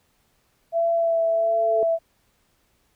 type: tone with vibrato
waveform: sine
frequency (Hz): 667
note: E5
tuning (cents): +20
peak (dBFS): -18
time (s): 0.72-1.99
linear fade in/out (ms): 50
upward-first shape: sine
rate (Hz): 1.4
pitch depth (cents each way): 16
type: tone with exponential growth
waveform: sine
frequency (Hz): 440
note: A4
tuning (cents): 0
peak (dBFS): -21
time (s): 0.86-1.83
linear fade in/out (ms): 1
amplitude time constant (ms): 210
effects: pink hiss -66 dBFS RMS until 2.95 s